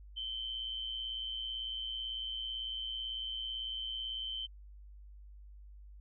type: tone with amplitude modulation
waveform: sine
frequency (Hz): 3091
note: G7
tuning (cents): -25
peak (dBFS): -34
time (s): 0.16-4.47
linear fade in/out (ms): 20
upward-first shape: sine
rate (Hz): 118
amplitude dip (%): 60
effects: added 50 Hz sine -50 dBFS peak until 6 s